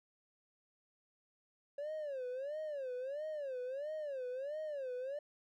triangle tone with vibrato, 557 Hz, C#5, 8 cents sharp, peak -36 dBFS, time 1.78-5.19 s, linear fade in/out 5 ms, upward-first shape sine, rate 1.5 Hz, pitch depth 200 cents each way, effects tanh soft clip ceiling -33 dBFS

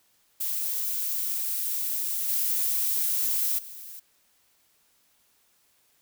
violet noise with level steps, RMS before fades -29 / -26 / -42 dBFS, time 0.4-4 s, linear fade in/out 10 ms, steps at 2.28 / 3.58 s, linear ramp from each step 10 ms, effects white hiss -66 dBFS RMS until 6.01 s

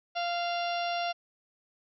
harmonic tone with a mistuned harmonic, 694 Hz, F5, 11 cents flat, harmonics 1 / 2 / 3 / 4 / 5 / 6 / 7 / 8, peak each -30 / -39 / -44 / -38 / -42 / -45 / -47 / -45 dBFS, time 0.15-1.13 s, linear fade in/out 20 ms, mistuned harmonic 7, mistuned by -57 cents, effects none

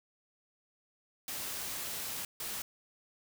white noise bursts at uneven times, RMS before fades -39 dBFS, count 2, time 1.28-2.25 / 2.4-2.62 s, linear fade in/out 2 ms, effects none

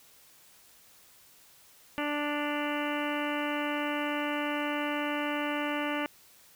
harmonic tone with a mistuned harmonic, 293.7 Hz, D4, in tune, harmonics 1 / 2 / 3 / 4 / 5 / 6 / 7 / 8 / 9 / 10, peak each -33 / -36 / -38 / -39 / -40 / -41 / -41 / -42 / -43 / -43 dBFS, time 1.98-6.06 s, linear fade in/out 0 ms, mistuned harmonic 9, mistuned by +49 cents, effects white hiss -58 dBFS RMS until 6.55 s

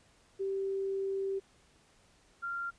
sine tone pair in turn, 389.2 / 1386.2 Hz, G4 / F6, -12 / -13 cents, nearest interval octave + minor seventh, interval 2199 cents, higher second, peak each -31 / -34 dBFS, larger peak first, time 0.39-1.4 / 2.42-2.71 s, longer first, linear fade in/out 20 ms, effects pink hiss -65 dBFS RMS until 2.78 s + resampled to 22050 Hz

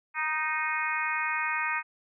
harmonic tone with a mistuned harmonic, 310 Hz, D#4, 6 cents flat, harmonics 3 / 4 / 5 / 6 / 7 / 8, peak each -34 / -34 / -34 / -34 / -34 / -34 dBFS, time 0.14-1.83 s, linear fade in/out 50 ms, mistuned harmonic 3, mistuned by +16 cents, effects none

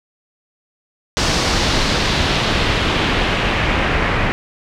pink noise with low-pass filter sweep, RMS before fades -17 dBFS, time 1.17-4.32 s, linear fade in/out 0 ms, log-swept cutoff 5600 to 2100 Hz, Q 1.5, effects none

